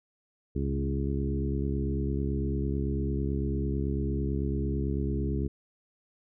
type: harmonic tone with a mistuned harmonic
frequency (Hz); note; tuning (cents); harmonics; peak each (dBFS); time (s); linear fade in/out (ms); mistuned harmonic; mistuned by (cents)
69; C#2; -7; 1 / 2 / 3 / 4 / 5 / 6; -30 / -33 / -35 / -36 / -37 / -38; 0.55-5.48; 10; 2; -23
effects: none